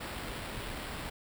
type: noise with sample-and-hold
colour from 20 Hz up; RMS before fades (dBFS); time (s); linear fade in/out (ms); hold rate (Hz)
pink; -40; 0-1.1; 10; 6300
effects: none